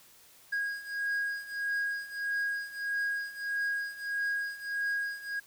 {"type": "beating tone pair", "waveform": "triangle", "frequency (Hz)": [1638, 1639.6], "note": ["G#6", "G#6"], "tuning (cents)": [-24, -23], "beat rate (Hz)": 1.6, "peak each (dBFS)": [-34, -31], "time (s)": [0.52, 5.4], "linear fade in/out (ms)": 10, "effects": ["white hiss -58 dBFS RMS until 5.46 s"]}